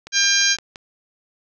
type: click train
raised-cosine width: 0.2 ms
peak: -18 dBFS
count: 5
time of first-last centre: 0.07-0.758 s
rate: 5.81 Hz
type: harmonic tone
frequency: 800 Hz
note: G5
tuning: 35 cents sharp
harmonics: 2 / 3 / 4 / 5 / 6 / 7 / 8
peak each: -21 / -24 / -25 / -23 / -23 / -22 / -21 dBFS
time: 0.12-0.57 s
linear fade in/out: 50 ms
effects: none